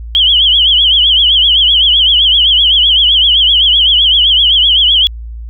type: tone with vibrato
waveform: sine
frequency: 3136 Hz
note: G7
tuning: in tune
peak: -5 dBFS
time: 0.15-5.07 s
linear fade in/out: 0 ms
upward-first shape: triangle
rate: 7.8 Hz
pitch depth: 160 cents each way
effects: added 57 Hz sine -22 dBFS peak until 5.49 s